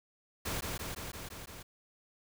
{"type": "noise with echo", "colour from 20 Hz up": "pink", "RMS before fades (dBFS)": -36, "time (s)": [0.45, 0.61], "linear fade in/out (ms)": 10, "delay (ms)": 170, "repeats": 6, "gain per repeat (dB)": -2, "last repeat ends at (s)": 1.63, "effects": []}